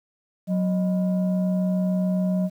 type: tone pair together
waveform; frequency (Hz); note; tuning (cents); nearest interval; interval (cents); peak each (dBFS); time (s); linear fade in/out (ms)
sine; 184.33 / 620; F#3 / D#5; -6 / -6; octave + major sixth; 2100; -19 / -28; 0.47-2.5; 50
effects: tanh soft clip ceiling -16 dBFS + 9-bit